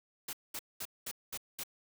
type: noise bursts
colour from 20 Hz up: white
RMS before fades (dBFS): -40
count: 6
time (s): 0.28-1.636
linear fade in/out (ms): 5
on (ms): 51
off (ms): 210
effects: none